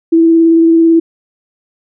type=tone with vibrato; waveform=sine; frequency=329.6 Hz; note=E4; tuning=in tune; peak=-4 dBFS; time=0.12-1 s; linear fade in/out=10 ms; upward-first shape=square; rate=18 Hz; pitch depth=11 cents each way; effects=none